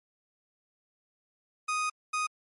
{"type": "tone bursts at uneven times", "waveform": "30% pulse", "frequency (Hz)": 1244.5, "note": "D#6", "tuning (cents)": 0, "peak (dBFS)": -25, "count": 2, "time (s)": [[1.68, 1.9], [2.13, 2.27]], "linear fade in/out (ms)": 10, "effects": ["MP3 48 kbps"]}